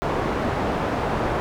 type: low-pass noise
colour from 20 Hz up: white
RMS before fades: -24 dBFS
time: 0.02-1.4 s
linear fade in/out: 0 ms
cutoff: 820 Hz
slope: 12 dB/octave
effects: none